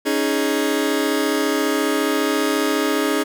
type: chord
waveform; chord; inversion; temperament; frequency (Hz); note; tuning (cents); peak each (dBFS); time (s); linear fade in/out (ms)
sawtooth; C# suspended second; none; just; 277.2 / 311.8 / 415.8; C#4 / D#4 / G#4; 0 / +4 / +2; -18; 0.05-3.24; 20
effects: none